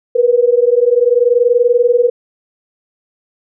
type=tone pair together; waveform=sine; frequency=473.4 / 493.9 Hz; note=A#4 / B4; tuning=+27 / 0 cents; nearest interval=minor second; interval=73 cents; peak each=-11 dBFS; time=0.15-2.1 s; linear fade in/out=10 ms; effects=none